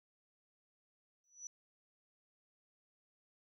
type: tone with exponential growth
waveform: sine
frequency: 5920 Hz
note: F#8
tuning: in tune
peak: -40 dBFS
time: 1.24-1.47 s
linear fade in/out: 1 ms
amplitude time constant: 48 ms
effects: tanh soft clip ceiling -37 dBFS